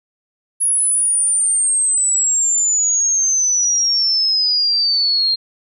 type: exponential sweep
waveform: sine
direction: down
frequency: 10548 to 4186 Hz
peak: -13 dBFS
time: 0.6-5.36 s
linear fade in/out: 20 ms
effects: none